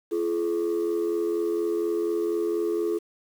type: tone pair together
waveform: sine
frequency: 341.4 / 425.6 Hz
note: F4 / G#4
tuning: -39 / +42 cents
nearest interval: major third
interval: 381 cents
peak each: -24 dBFS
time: 0.11-2.99 s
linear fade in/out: 20 ms
effects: tanh soft clip ceiling -20 dBFS + 8-bit